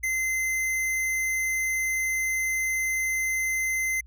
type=tone; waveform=square; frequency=2067 Hz; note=C7; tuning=22 cents flat; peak=-25 dBFS; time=0.03-4.01 s; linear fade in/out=10 ms; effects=added 60 Hz sine -46 dBFS peak until 4.06 s